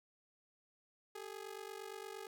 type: ring-modulated tone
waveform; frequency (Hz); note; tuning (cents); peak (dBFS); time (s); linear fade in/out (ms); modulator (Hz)
sawtooth; 415.3; G#4; 0; -39; 1.15-2.27; 2; 24.3
effects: none